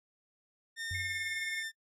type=tone with pitch glide; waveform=sawtooth; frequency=1820 to 1792.9 Hz; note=A#6 to A6; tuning=-42 to +32 cents; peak=-33 dBFS; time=0.76-1.72 s; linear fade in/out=50 ms; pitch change=-26 cents; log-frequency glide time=0.9-1.13 s
type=tone with exponential decay; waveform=sine; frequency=91.8 Hz; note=F#2; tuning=13 cents flat; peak=-36 dBFS; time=0.91-1.51 s; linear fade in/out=0 ms; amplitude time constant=130 ms
type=tone with tremolo; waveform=sine; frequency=2160 Hz; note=C#7; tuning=45 cents flat; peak=-34 dBFS; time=0.94-1.63 s; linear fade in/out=10 ms; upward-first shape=sine; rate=19 Hz; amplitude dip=70%
effects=noise-tail reverb RT60 0.1 s tail -24 dB re dry + low-pass 10000 Hz 12 dB/octave